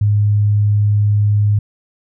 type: tone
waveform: sine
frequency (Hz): 103.83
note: G#2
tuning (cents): 0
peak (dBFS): -10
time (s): 0.01-1.59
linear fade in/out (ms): 5
effects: none